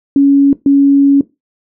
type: tone bursts at uneven times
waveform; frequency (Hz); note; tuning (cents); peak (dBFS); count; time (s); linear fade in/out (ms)
sine; 279.1; C#4; +12; -4; 2; 0.16-0.53 / 0.66-1.21; 2
effects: noise-tail reverb RT60 0.2 s tail -17 dB re dry